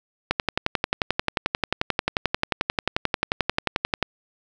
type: click train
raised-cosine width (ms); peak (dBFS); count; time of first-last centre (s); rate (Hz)
0.3; -4; 43; 0.31-4.027; 11.3
effects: none